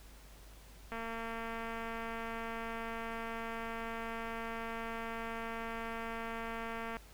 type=click train; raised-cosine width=0.5 ms; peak=-27 dBFS; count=1380; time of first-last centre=0.92-6.968 s; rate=228 Hz; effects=added 50 Hz sine -54 dBFS peak until 7.13 s + pink hiss -59 dBFS RMS until 7.13 s